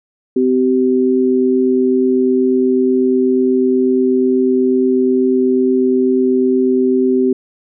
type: tone pair together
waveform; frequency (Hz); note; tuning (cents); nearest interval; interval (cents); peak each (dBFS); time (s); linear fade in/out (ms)
sine; 256.5 / 384.7; C4 / G4; -34 / -33; perfect fifth; 701; -13; 0.36-7.33; 5
effects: none